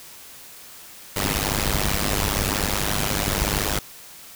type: noise with amplitude modulation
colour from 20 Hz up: pink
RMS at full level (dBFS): -19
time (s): 1.16-3.79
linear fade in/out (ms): 5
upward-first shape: sine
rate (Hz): 101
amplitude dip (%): 100
effects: white hiss -43 dBFS RMS until 4.35 s